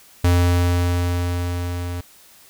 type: tone with level ramp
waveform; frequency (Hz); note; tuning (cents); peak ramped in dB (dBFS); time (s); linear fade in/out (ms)
square; 88; F2; +14; -13 to -26; 0.24-2.01; 5
effects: white hiss -49 dBFS RMS until 2.49 s